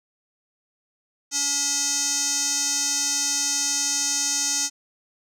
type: tone with band-pass filter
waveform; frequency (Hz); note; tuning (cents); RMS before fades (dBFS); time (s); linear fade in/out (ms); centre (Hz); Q
square; 283.7; C#4; +40; -24; 1.31-4.7; 50; 6300; 5.1
effects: none